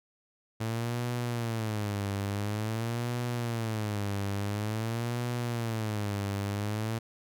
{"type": "tone with vibrato", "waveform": "sawtooth", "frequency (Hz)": 110, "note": "A2", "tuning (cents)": 0, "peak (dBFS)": -26, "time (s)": [0.6, 6.99], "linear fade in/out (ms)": 10, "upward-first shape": "sine", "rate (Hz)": 0.48, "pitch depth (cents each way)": 170, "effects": []}